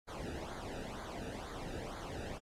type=noise with flanger; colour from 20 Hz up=brown; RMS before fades=-44 dBFS; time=0.07-2.39 s; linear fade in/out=20 ms; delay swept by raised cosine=0.36 to 0.95 ms; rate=2.1 Hz; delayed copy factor=-0.8; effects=low-pass 10000 Hz 12 dB/octave + AAC 48 kbps